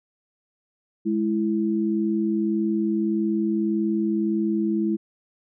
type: tone pair together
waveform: sine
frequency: 209.5 / 331.2 Hz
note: G#3 / E4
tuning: +15 / +8 cents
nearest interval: minor sixth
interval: 793 cents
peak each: -23 dBFS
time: 1.05-4.97 s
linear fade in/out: 20 ms
effects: none